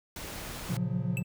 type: noise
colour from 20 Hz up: pink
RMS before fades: -40 dBFS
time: 0.16-0.77 s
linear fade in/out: 2 ms
type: chord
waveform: triangle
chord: Gb major seventh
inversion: first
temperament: equal with one note detuned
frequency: 116.54 / 138.59 / 174.61 / 181.92 Hz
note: Bb2 / Db3 / F3 / Gb3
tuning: 0 / 0 / 0 / -29 cents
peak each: -32 dBFS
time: 0.69-1.23 s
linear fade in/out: 10 ms
type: tone with exponential decay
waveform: square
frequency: 2637 Hz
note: E7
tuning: in tune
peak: -30 dBFS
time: 1.17-1.24 s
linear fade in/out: 1 ms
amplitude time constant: 15 ms
effects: none